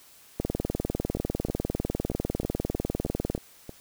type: two click trains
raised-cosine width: 2 ms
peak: -23 / -13 dBFS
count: 9 / 60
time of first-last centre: 1.17-3.694 / 0.4-3.35 s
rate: 3.17 / 20 Hz
effects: white hiss -54 dBFS RMS until 3.8 s